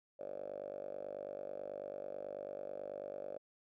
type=tone with band-pass filter; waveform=5% pulse; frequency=49.15 Hz; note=G1; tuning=5 cents sharp; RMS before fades=-45 dBFS; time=0.19-3.38 s; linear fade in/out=10 ms; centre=570 Hz; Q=8.8; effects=none

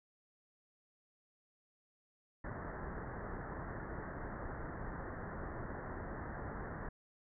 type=low-pass noise; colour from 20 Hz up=pink; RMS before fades=-44 dBFS; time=2.44-6.89 s; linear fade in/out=5 ms; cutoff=1900 Hz; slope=96 dB/octave; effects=none

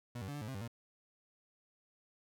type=tone with pitch steps; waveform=30% pulse; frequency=120.8 / 95.3 / 143.7 / 146.4 / 107.2 / 133.1 / 98 / 116.7 Hz; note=B2 / G2 / D3 / D3 / A2 / C3 / G2 / A#2; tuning=-38 / -48 / -37 / -5 / -45 / +30 / 0 / +2 cents; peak=-38 dBFS; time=0.15-0.678 s; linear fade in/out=5 ms; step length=66 ms; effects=none

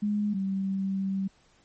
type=tone pair in turn; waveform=sine; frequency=207.7 / 193.39 Hz; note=G#3 / G3; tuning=0 / -23 cents; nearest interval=minor second; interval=123 cents; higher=first; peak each=-24 / -26 dBFS; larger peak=first; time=0.02-0.34 / 0.34-1.28 s; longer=second; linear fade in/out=10 ms; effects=pink hiss -63 dBFS RMS until 1.64 s + MP3 32 kbps

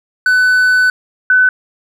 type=tone pair in turn; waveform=triangle / sine; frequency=1500 / 1506.2 Hz; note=F#6 / F#6; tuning=+23 / +30 cents; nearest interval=unison; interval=7 cents; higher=second; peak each=-6 dBFS; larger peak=neither; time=0.26-0.9 / 1.3-1.49 s; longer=first; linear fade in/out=2 ms; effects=none

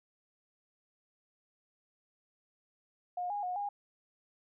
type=tone with pitch steps; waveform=sine; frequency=716 / 820 / 725 / 814 Hz; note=F5 / G#5 / F#5 / G#5; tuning=+43 / -22 / -35 / -35 cents; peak=-33 dBFS; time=3.17-3.69 s; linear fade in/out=5 ms; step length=130 ms; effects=none

